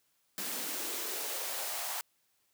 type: noise with high-pass filter sweep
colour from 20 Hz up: white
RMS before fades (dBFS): -37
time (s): 0.38-2.01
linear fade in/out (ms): 0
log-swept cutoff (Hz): 220 to 800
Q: 2.7
effects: white hiss -74 dBFS RMS until 2.53 s + high-pass 60 Hz 12 dB/octave